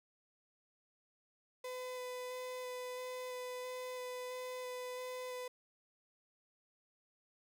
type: tone with vibrato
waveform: 35% pulse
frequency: 503 Hz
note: B4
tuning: 32 cents sharp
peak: -40 dBFS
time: 1.64-5.48 s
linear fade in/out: 5 ms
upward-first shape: square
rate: 1.5 Hz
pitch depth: 8 cents each way
effects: none